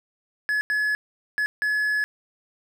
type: tone bursts at uneven times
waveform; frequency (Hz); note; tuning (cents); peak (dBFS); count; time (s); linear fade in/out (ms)
triangle; 1702; G#6; +42; -19; 4; 0.49-0.61 / 0.7-0.95 / 1.38-1.46 / 1.62-2.04; 0
effects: none